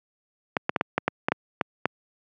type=clicks; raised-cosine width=0.5 ms; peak=-6 dBFS; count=10; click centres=0.568 / 0.694 / 0.762 / 0.811 / 0.98 / 1.08 / 1.285 / 1.32 / 1.612 / 1.856 s; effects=high-pass 150 Hz 12 dB/octave